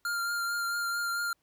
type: tone with vibrato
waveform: square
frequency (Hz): 1396.9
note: F6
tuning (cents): 0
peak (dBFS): -30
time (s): 0.05-1.33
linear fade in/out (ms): 2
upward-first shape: triangle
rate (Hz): 4.5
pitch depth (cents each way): 20
effects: pink hiss -75 dBFS RMS until 1.42 s